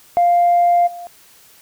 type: tone with level steps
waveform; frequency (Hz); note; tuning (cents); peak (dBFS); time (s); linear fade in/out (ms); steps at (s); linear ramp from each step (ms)
sine; 698.5; F5; 0; -9 / -29; 0.17-1.07; 0; 0.86; 20
effects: tanh soft clip ceiling -7 dBFS + white hiss -48 dBFS RMS until 1.61 s